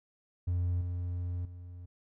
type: tone with level steps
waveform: triangle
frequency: 88.6 Hz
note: F2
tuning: 25 cents sharp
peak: -25 / -30 / -41 dBFS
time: 0.47-1.86 s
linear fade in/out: 10 ms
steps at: 0.81 / 1.45 s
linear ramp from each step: 2 ms
effects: tanh soft clip ceiling -22 dBFS